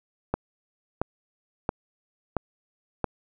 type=click train; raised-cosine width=1 ms; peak=-10 dBFS; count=5; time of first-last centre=0.34-3.043 s; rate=1.48 Hz; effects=none